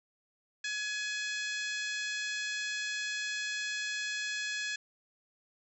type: harmonic tone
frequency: 843 Hz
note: G#5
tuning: 26 cents sharp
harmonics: 2 / 3 / 4 / 5 / 6 / 7 / 8 / 9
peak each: -36 / -40 / -42 / -44 / -46 / -47 / -48 / -49 dBFS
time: 0.64-4.76 s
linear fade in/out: 5 ms
effects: none